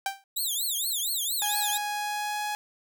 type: tone with exponential decay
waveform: sawtooth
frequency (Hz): 784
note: G5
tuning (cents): 0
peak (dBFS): -20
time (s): 0.06-0.24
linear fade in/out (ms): 2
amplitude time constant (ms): 37
type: tone with vibrato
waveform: 10% pulse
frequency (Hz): 3729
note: A#7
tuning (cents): 0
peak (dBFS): -20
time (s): 0.36-1.78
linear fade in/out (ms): 10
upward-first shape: triangle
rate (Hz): 4.3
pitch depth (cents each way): 300
type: tone with pitch glide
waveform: sawtooth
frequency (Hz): 830.6 to 837.3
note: G#5 to G#5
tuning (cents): 0 to +14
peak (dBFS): -25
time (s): 1.42-2.55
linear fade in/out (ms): 0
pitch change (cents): +14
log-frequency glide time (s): 1.91-2.38
effects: none